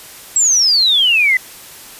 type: exponential sweep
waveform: sine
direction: down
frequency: 7780 to 1975.5 Hz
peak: -9 dBFS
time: 0.36-1.37 s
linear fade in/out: 2 ms
effects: white hiss -36 dBFS RMS until 1.99 s + resampled to 32000 Hz